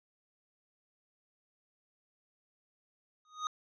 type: tone with exponential growth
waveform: square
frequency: 1244.5 Hz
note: D#6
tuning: in tune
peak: -30 dBFS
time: 3.25-3.47 s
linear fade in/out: 1 ms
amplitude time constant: 47 ms
effects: resampled to 16000 Hz